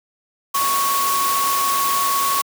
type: tone in noise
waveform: sine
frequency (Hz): 1108.7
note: C#6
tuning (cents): 0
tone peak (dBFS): -18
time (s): 0.54-2.42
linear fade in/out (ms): 10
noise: white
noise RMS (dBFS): -23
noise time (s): 0.54-2.42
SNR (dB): +2
effects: high-pass 200 Hz 12 dB/octave